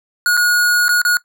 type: tone with dropouts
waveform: square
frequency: 1447 Hz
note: F#6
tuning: 39 cents flat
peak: -12 dBFS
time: 0.26-1.17 s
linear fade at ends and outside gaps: 1 ms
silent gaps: 0.369-0.374 / 0.882-0.891 / 1.017-1.05 s
effects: noise-tail reverb RT60 0.1 s tail -18 dB re dry